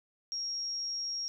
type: tone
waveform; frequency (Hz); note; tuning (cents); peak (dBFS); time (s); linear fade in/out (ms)
sine; 5588; F8; 0; -33; 0.32-1.28; 0
effects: none